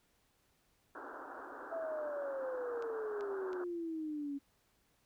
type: band-pass noise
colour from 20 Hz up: white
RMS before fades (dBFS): -48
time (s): 0.95-3.64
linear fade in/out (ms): 2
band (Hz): 260 to 1600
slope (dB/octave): 96
type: exponential sweep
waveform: sine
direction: down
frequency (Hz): 670 to 277.2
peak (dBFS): -37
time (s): 1.71-4.39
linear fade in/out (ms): 20
type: clicks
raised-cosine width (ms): 0.2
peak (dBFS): -36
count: 3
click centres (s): 2.824 / 3.209 / 3.531
effects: pink hiss -74 dBFS RMS until 5.05 s